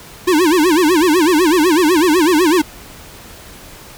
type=tone with vibrato; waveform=square; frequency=332.7 Hz; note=E4; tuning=16 cents sharp; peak=-10 dBFS; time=0.27-2.62 s; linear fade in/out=10 ms; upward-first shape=sine; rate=8 Hz; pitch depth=210 cents each way; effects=pink hiss -37 dBFS RMS until 3.97 s